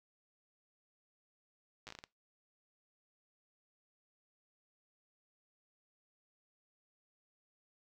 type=slowing click train; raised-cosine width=0.2 ms; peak=-30 dBFS; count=8; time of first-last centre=1.87-2.039 s; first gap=8 ms; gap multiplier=1.36; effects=noise-tail reverb RT60 0.2 s tail -21 dB re dry